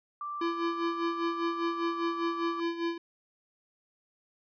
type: tone with pitch glide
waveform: sine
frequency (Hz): 1174.7 to 1162.5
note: D6 to D6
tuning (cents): 0 to -18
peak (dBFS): -34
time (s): 0.21-2.6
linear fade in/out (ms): 2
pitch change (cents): -18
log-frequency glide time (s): 1.5-2.14
type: tone with tremolo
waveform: square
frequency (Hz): 337.4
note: E4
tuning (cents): +40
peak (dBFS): -28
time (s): 0.41-2.98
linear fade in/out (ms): 5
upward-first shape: sine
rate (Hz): 5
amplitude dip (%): 70
effects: resampled to 11025 Hz